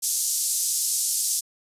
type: band-pass noise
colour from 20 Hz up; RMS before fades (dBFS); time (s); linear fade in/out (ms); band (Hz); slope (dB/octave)
pink; -25; 0.02-1.41; 20; 5800 to 12000; 24
effects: resampled to 32000 Hz